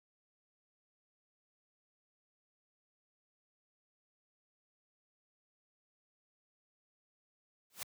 white noise with exponential growth, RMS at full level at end -37 dBFS, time 7.7-7.83 s, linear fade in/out 1 ms, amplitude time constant 27 ms, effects high-pass 100 Hz 12 dB/octave

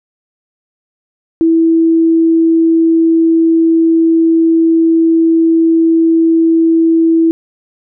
sine tone, 327.9 Hz, E4, 9 cents flat, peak -6 dBFS, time 1.41-7.31 s, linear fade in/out 0 ms, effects none

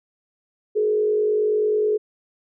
sine tone with frequency modulation, 425.4 Hz, G#4, 42 cents sharp, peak -17 dBFS, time 0.75-1.98 s, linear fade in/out 20 ms, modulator 49.4 Hz, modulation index 0.52, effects none

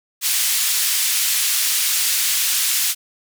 white band-pass noise, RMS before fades -19 dBFS, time 0.21-2.95 s, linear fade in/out 50 ms, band 2200 to 14000 Hz, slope 12 dB/octave, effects none

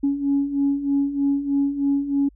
sine beating tone pair, 277.8 / 281 Hz, C#4 / C#4, +4 / +24 cents, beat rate 3.2 Hz, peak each -24 / -19 dBFS, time 0.03-2.29 s, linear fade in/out 10 ms, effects tanh soft clip ceiling -12 dBFS + added 50 Hz sine -49 dBFS peak until 2.35 s

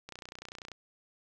click train, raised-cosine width 0.2 ms, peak -26 dBFS, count 20, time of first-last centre 0.09-0.717 s, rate 30.3 Hz, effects none

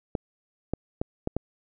clicks, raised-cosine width 2 ms, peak -13 dBFS, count 5, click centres 0.152 / 0.736 / 1.015 / 1.274 / 1.366 s, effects none

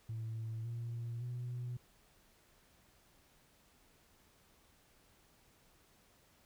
sine tone with pitch steps, 112.2 / 117.3 / 122.64 Hz, A2 / A#2 / B2, +34 / +11 / -12 cents, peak -37 dBFS, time 0.09-1.77 s, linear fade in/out 5 ms, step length 560 ms, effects tanh soft clip ceiling -36 dBFS + pink hiss -68 dBFS RMS until 6.45 s

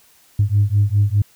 sine beating tone pair, 100 / 104.9 Hz, G2 / G#2, +35 / +18 cents, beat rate 4.9 Hz, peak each -15 dBFS, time 0.39-1.22 s, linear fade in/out 5 ms, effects tanh soft clip ceiling -7 dBFS + white hiss -53 dBFS RMS until 1.35 s

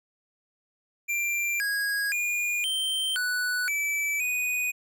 square tone with pitch steps, 2369 / 1648 / 2430 / 3125 / 1482 / 2311 / 2482 Hz, D7 / G#6 / D#7 / G7 / F#6 / D7 / D#7, +14 / -14 / -42 / -6 / +2 / -28 / -5 cents, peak -26 dBFS, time 1.08-4.72 s, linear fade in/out 20 ms, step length 520 ms, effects none

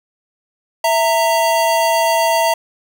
square tone pair together, 659.7 / 922 Hz, E5 / A#5, +1 / -19 cents, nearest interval tritone, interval 580 cents, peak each -16 / -16 dBFS, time 0.84-2.54 s, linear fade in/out 5 ms, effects none

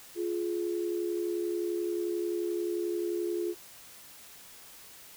sine tone pair together, 348.2 / 419.6 Hz, F4 / G#4, -5 / +18 cents, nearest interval minor third, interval 323 cents, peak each -30 / -35 dBFS, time 0.15-3.55 s, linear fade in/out 50 ms, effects white hiss -51 dBFS RMS until 5.16 s

